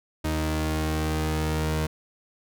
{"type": "tone pair together", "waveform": "sawtooth", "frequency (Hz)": [77.84, 155.8], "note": ["D#2", "D#3"], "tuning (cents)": [1, 3], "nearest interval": "octave", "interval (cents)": 1202, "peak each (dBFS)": -22, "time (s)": [0.24, 1.87], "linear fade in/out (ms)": 10, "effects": []}